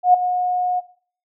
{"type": "tone with ADSR envelope", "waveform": "sine", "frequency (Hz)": 724, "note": "F#5", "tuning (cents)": -38, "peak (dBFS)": -6, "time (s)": [0.03, 0.81], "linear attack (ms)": 110, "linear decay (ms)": 7, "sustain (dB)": -11, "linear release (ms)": 24, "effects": ["noise-tail reverb RT60 0.5 s tail -17 dB re dry"]}